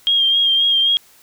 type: tone with vibrato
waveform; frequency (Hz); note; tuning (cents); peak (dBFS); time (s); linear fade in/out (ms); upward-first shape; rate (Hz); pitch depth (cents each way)
sine; 3224; G7; +48; -12; 0.07-0.97; 0; sine; 3.8; 32
effects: white hiss -50 dBFS RMS until 1.22 s